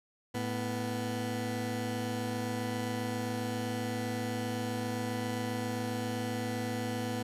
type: tone pair together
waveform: 20% pulse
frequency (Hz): 110 / 247.6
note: A2 / B3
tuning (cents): 0 / +5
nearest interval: octave + major second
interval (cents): 1405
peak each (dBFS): -31 / -30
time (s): 0.34-7.23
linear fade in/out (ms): 10
effects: resampled to 32000 Hz